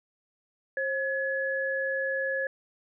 sine tone pair together, 535 / 1697.3 Hz, C5 / G#6, +38 / +37 cents, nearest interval octave + minor sixth, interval 1999 cents, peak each -30 / -29 dBFS, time 0.77-2.47 s, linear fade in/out 2 ms, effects none

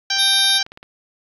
harmonic tone, 784 Hz, G5, in tune, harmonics 1 / 2 / 3 / 4 / 5 / 6 / 7 / 8, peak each -30 / -24 / -29 / -25 / -24 / -25 / -24 / -30 dBFS, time 0.1-0.63 s, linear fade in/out 5 ms
click train, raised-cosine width 0.3 ms, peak -23 dBFS, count 13, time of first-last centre 0.17-0.829 s, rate 18.2 Hz
square tone, 3706 Hz, A#7, 11 cents flat, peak -16 dBFS, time 0.18-0.59 s, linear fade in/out 20 ms
effects resampled to 32000 Hz + 8-bit

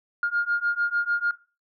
sine beating tone pair, 1412 / 1418.7 Hz, F6 / F6, +19 / +27 cents, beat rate 6.7 Hz, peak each -25 / -25 dBFS, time 0.23-1.31 s, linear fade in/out 2 ms, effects noise-tail reverb RT60 0.3 s tail -17 dB re dry + tanh soft clip ceiling -15 dBFS

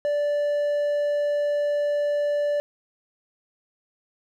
triangle tone, 584 Hz, D5, 10 cents flat, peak -19 dBFS, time 0.05-2.6 s, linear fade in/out 0 ms, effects none

